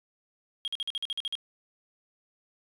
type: tone bursts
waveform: sine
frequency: 3253 Hz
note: G#7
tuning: 37 cents flat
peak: -27 dBFS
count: 10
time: 0.65-1.353 s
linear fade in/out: 0 ms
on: 28 ms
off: 47 ms
effects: tanh soft clip ceiling -27 dBFS